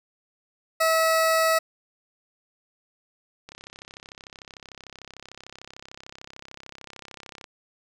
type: tone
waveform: 20% pulse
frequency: 647 Hz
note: E5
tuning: 32 cents flat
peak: -14 dBFS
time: 0.8-1.59 s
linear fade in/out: 10 ms
type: click train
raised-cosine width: 0.2 ms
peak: -24 dBFS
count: 133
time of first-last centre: 3.49-7.442 s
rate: 33.4 Hz
effects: none